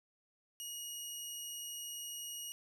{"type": "tone", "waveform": "15% pulse", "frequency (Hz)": 2887, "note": "F#7", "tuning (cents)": -43, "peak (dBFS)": -35, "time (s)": [0.6, 2.52], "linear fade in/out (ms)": 0, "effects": []}